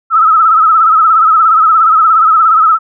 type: tone with vibrato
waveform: sine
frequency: 1296 Hz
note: E6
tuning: 30 cents flat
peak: -4 dBFS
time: 0.1-2.79 s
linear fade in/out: 50 ms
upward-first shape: sine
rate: 17 Hz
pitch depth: 69 cents each way
effects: none